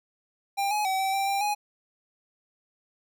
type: tone with pitch steps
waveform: square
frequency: 795 / 841 / 763 / 771 / 784 / 792 / 831 Hz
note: G5 / G#5 / G5 / G5 / G5 / G5 / G#5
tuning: +24 / +22 / -47 / -29 / 0 / +18 / +1 cents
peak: -25 dBFS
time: 0.57-1.55 s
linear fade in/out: 20 ms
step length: 140 ms
effects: none